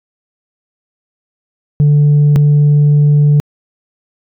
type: tone pair in turn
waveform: sine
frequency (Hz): 146.83 / 146.83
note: D3 / D3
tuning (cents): 0 / 0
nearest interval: unison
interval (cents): 0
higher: neither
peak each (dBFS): -3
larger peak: neither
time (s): 1.8-2.36 / 2.36-3.4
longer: second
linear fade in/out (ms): 0
effects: tanh soft clip ceiling -4 dBFS